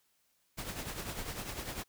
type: noise with tremolo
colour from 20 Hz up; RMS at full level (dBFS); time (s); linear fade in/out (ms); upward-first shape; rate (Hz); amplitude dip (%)
pink; -38; 0.57-1.84; 20; triangle; 10; 65
effects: white hiss -74 dBFS RMS until 1.88 s